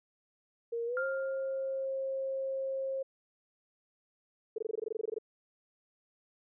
sine tone with pitch glide, 466.2 to 535.5 Hz, A#4 to C5, 0 to +40 cents, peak -32 dBFS, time 0.72-3.03 s, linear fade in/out 10 ms, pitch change +240 cents, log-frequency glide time 0.86-1.04 s
sine tone with exponential decay, 1400 Hz, F6, 4 cents sharp, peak -31 dBFS, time 0.97-1.85 s, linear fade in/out 1 ms, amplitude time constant 190 ms
sine tone bursts, 440 Hz, A4, in tune, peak -31 dBFS, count 15, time 4.56-5.185 s, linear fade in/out 5 ms, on 23 ms, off 20 ms
effects none

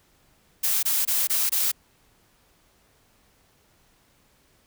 blue noise bursts, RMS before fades -23 dBFS, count 5, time 0.63-1.718 s, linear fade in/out 10 ms, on 200 ms, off 22 ms, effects pink hiss -62 dBFS RMS until 4.66 s

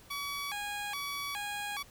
15% pulse tone with vibrato, 966 Hz, B5, 39 cents flat, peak -29 dBFS, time 0.1-1.83 s, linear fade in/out 10 ms, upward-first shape square, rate 1.2 Hz, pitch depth 280 cents each way, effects pink hiss -57 dBFS RMS until 1.9 s

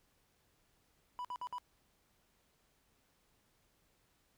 triangle tone bursts, 987.8 Hz, B5, in tune, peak -37 dBFS, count 4, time 1.19-1.583 s, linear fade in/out 0 ms, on 57 ms, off 55 ms, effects pink hiss -74 dBFS RMS until 4.37 s

